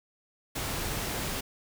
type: noise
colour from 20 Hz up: pink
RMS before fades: -33 dBFS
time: 0.55-1.41 s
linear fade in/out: 10 ms
effects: none